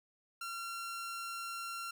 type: tone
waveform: sawtooth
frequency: 1370 Hz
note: F6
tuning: 34 cents flat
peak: -36 dBFS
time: 0.41-1.91 s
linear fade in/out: 5 ms
effects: none